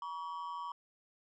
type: ring-modulated tone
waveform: triangle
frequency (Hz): 1045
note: C6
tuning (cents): -2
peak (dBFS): -34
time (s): 0.02-0.72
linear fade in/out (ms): 2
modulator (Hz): 85.9
effects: resampled to 16000 Hz